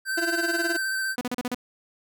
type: tone with vibrato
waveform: square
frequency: 1550 Hz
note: G6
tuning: 20 cents flat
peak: -26 dBFS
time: 0.05-1.16 s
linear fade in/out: 50 ms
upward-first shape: square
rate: 15 Hz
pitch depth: 15 cents each way
type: tone with tremolo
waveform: 30% pulse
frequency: 338.5 Hz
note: E4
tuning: 46 cents sharp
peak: -21 dBFS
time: 0.17-0.77 s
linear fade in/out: 10 ms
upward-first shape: sine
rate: 19 Hz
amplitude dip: 80%
type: tone bursts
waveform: sawtooth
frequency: 246.9 Hz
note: B3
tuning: in tune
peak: -22 dBFS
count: 6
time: 1.18-1.546 s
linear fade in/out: 2 ms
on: 31 ms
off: 36 ms
effects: none